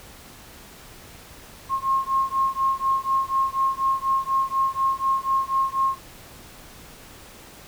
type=beating tone pair; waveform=sine; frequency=1072 / 1076.1 Hz; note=C6 / C6; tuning=+42 / +48 cents; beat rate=4.1 Hz; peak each=-23 dBFS; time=1.69-5.99 s; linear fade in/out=50 ms; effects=pink hiss -45 dBFS RMS until 7.67 s